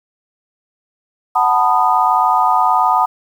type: chord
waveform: sine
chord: B dominant seventh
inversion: second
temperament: just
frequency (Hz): 740.8 / 889 / 987.8 / 1234.7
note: F#5 / A5 / B5 / D#6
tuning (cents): +2 / +18 / 0 / -14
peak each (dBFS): -16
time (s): 1.35-3.06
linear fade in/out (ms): 10
effects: 7-bit